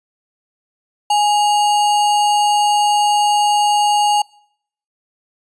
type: tone with sample-and-hold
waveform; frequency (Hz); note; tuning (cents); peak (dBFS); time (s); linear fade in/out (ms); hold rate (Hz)
sine; 830; G#5; -1; -11; 1.1-4.22; 5; 3675
effects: noise-tail reverb RT60 0.7 s tail -26 dB re dry + resampled to 22050 Hz